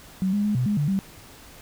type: tone with pitch steps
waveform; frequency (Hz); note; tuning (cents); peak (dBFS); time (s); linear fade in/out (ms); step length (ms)
sine; 188.9 / 205.2 / 209.3 / 125.3 / 207.4 / 146 / 194.1; F#3 / G#3 / G#3 / B2 / G#3 / D3 / G3; +36 / -21 / +14 / +25 / -2 / -10 / -17; -20; 0.22-0.99; 0; 110
effects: pink hiss -47 dBFS RMS until 1.61 s